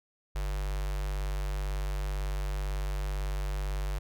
square tone with notch filter, 49 Hz, G1, in tune, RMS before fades -32 dBFS, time 0.35-3.99 s, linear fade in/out 10 ms, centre 240 Hz, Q 0.83, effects none

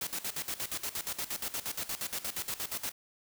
white noise with tremolo, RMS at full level -35 dBFS, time 0.01-2.92 s, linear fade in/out 5 ms, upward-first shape square, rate 8.5 Hz, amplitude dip 80%, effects none

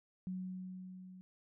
sine tone with level ramp, 185 Hz, F#3, in tune, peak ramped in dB -37 to -51 dBFS, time 0.27-1.21 s, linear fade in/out 0 ms, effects none

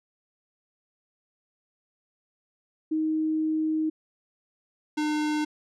sine / square tone pair in turn, 313.6 / 302.6 Hz, D#4 / D#4, +14 / -48 cents, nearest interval minor second, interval 62 cents, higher first, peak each -23 / -25 dBFS, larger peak first, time 2.91-3.9 / 4.97-5.45 s, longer first, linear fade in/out 10 ms, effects low-pass 7000 Hz 12 dB/octave

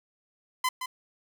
sawtooth tone with echo, 1020 Hz, C6, 44 cents flat, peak -20 dBFS, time 0.64-0.69 s, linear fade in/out 5 ms, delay 170 ms, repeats 1, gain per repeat -8 dB, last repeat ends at 0.86 s, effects none

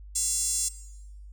5% pulse tone with high-pass filter, 687 Hz, F5, 29 cents flat, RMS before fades -27 dBFS, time 0.15-0.69 s, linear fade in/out 10 ms, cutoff 7700 Hz, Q 2.8, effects noise-tail reverb RT60 1.0 s tail -18 dB re dry + added 50 Hz sine -42 dBFS peak until 1.32 s

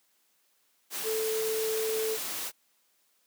sine tone in noise, 440 Hz, A4, in tune, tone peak -28 dBFS, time 1.03-2.18 s, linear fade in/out 50 ms, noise white, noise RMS -35 dBFS, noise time 0.9-2.52 s, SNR +4 dB, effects white hiss -70 dBFS RMS until 3.26 s + high-pass 200 Hz 12 dB/octave

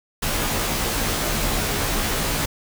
pink noise with comb filter, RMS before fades -23 dBFS, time 0.22-2.46 s, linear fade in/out 10 ms, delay 16 ms, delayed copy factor -0.95, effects none

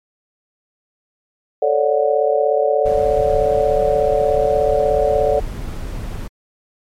sine chord, D major seventh, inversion second, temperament just, 440.5 / 550.6 / 587.3 / 734.2 Hz, A4 / C#5 / D5 / F#5, +2 / -12 / 0 / -14 cents, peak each -18 / -19 / -17 / -21 dBFS, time 1.62-5.4 s, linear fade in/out 5 ms
brown noise, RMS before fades -26 dBFS, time 2.85-6.28 s, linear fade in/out 10 ms
effects MP3 64 kbps

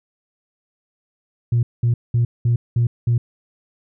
sine tone bursts, 118.7 Hz, A#2, 32 cents sharp, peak -12 dBFS, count 6, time 1.52-3.18 s, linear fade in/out 5 ms, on 110 ms, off 200 ms, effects tanh soft clip ceiling -11 dBFS

